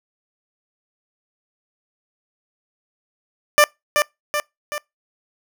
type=tone with echo; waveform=15% pulse; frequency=593 Hz; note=D5; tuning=17 cents sharp; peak=-3 dBFS; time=3.58-3.64 s; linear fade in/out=0 ms; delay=380 ms; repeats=3; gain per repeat=-5 dB; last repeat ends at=4.78 s; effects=noise-tail reverb RT60 0.2 s tail -26 dB re dry